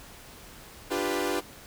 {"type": "chord", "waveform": "sawtooth", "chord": "G dominant seventh", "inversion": "second", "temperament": "equal with one note detuned", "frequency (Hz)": [293.7, 349.2, 394.7, 493.9], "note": ["D4", "F4", "G4", "B4"], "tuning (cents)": [0, 0, 12, 0], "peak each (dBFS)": [-29, -28, -28, -29], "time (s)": [0.9, 1.41], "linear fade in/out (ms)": 20, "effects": ["pink hiss -48 dBFS RMS until 1.66 s"]}